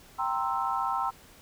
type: chord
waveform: sine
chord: C dominant seventh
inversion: second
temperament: equal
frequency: 784 / 932.3 / 1046.5 / 1318.5 Hz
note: G5 / Bb5 / C6 / E6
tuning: 0 / 0 / 0 / 0 cents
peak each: -32 dBFS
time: 0.18-1.11 s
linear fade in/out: 20 ms
effects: pink hiss -54 dBFS RMS until 1.41 s